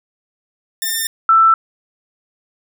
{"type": "tone pair in turn", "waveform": ["5% pulse", "sine"], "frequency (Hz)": [1802, 1328.9], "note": ["A6", "E6"], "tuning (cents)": [41, 14], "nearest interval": "perfect fourth", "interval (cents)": 527, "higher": "first", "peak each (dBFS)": -7, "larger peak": "neither", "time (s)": [[0.82, 1.07], [1.29, 1.54]], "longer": "neither", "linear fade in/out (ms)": 2, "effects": []}